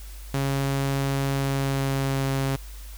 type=tone with pitch glide; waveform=sawtooth; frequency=137.4 to 135.51 Hz; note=C#3 to C#3; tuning=-15 to -39 cents; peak=-19 dBFS; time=0.34-2.56 s; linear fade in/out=2 ms; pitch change=-24 cents; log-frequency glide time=1.32-2.29 s; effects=added 50 Hz sine -37 dBFS peak until 2.97 s + white hiss -48 dBFS RMS until 2.97 s